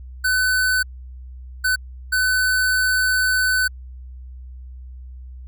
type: tone bursts at uneven times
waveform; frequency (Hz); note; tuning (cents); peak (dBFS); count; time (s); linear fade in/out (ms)
square; 1508; F#6; +32; -17; 3; 0.24-0.83 / 1.64-1.76 / 2.12-3.68; 10
effects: added 63 Hz sine -34 dBFS peak until 5.47 s